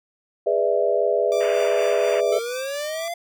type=chord; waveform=sine; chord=E dominant seventh; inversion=first; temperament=just; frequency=412 / 494.4 / 593.3 / 659.3 Hz; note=G#4 / B4 / D5 / E5; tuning=-14 / +2 / +18 / 0 cents; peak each=-23 dBFS; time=0.46-2.39 s; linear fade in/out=10 ms
type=tone with tremolo; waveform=10% pulse; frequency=1174.7 Hz; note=D6; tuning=in tune; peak=-25 dBFS; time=1.32-3.08 s; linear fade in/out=0 ms; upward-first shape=sine; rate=4.2 Hz; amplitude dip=40%
type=band-pass noise; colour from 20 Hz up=white; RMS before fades=-33 dBFS; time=1.4-2.21 s; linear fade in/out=10 ms; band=420 to 2900 Hz; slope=96 dB/octave
type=linear sweep; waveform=square; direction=up; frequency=432.1 to 696 Hz; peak=-27 dBFS; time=2.32-3.14 s; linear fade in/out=5 ms
effects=none